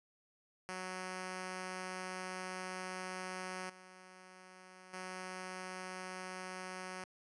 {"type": "tone with level steps", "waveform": "5% pulse", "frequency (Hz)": 185, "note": "F#3", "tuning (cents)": 0, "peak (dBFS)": [-30, -44, -32], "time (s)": [0.69, 7.04], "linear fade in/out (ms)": 0, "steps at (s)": [3.69, 4.93], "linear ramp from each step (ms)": 10, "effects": ["resampled to 24000 Hz"]}